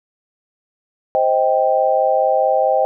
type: chord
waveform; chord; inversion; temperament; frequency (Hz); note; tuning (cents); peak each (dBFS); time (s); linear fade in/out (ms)
sine; C minor; none; just; 523.3 / 627.9 / 784.9; C5 / Eb5 / G5; 0 / +16 / +2; -17; 1.15-2.85; 0
effects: none

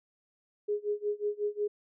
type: tone with tremolo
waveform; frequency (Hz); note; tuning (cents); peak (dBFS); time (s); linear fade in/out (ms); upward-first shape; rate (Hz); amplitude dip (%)
sine; 415.3; G#4; 0; -26; 0.68-1.68; 10; sine; 5.5; 95
effects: none

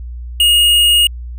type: tone with tanh clipping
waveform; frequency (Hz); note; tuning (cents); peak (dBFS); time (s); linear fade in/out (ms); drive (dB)
sine; 2863; F7; +42; -9; 0.4-1.07; 2; 14
effects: added 60 Hz sine -24 dBFS peak until 1.38 s

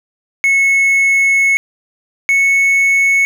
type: tone pair in turn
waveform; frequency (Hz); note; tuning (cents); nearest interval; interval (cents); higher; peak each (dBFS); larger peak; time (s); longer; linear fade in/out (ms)
triangle; 2194 / 2206; C#7 / C#7; -18 / -9; unison; 9; second; -7; neither; 0.44-1.57 / 2.29-3.25; first; 0
effects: none

